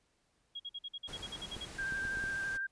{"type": "tone bursts", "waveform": "sine", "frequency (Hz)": 3295, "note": "G#7", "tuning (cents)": -14, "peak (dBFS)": -39, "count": 12, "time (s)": [0.55, 1.654], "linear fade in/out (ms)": 10, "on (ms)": 48, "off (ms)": 48}
{"type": "noise", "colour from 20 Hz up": "pink", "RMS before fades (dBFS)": -48, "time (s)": [1.07, 2.58], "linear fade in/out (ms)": 20}
{"type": "clicks", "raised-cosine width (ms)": 3, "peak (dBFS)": -32, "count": 5, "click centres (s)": [1.566, 1.923, 2.052, 2.172, 2.24]}
{"type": "tone with vibrato", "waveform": "sine", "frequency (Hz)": 1580, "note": "G6", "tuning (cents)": 13, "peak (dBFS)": -34, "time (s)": [1.78, 2.67], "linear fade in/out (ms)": 10, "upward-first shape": "square", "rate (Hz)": 12, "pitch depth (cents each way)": 15}
{"effects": ["pink hiss -75 dBFS RMS until 2.71 s", "resampled to 22050 Hz"]}